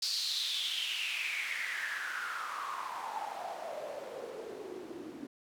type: noise with band-pass filter sweep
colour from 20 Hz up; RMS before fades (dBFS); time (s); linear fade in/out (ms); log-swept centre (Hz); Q
white; -38; 0.02-5.27; 5; 4700 to 280; 6.6
effects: none